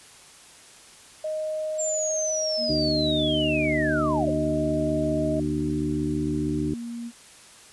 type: tone with pitch glide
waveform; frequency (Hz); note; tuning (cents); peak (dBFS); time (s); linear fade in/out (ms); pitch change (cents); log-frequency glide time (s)
sine; 622.3 to 627.4; D#5 to D#5; 0 to +14; -26; 1.24-5.4; 5; +14; 2.81-4.34
type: linear sweep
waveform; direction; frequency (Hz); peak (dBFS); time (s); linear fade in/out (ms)
sine; down; 7459 to 493.9; -26; 1.78-4.31; 20
type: tone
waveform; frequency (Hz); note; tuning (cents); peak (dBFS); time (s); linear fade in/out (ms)
sine; 235.1; A#3; +15; -31; 2.57-7.12; 50
type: harmonic tone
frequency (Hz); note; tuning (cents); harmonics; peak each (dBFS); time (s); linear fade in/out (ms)
75.4; D2; +46; 1 / 2 / 4 / 5; -34 / -30 / -26 / -33; 2.69-6.74; 5
effects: white hiss -49 dBFS RMS until 7.72 s + resampled to 24000 Hz